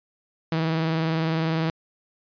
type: tone with vibrato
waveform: sawtooth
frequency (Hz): 161.6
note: E3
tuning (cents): -34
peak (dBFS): -18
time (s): 0.52-1.7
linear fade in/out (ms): 2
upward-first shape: sine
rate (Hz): 20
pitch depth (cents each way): 41
effects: resampled to 11025 Hz